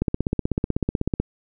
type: click train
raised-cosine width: 3 ms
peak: -8 dBFS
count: 20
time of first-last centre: 0.02-1.2 s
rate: 16.1 Hz
effects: none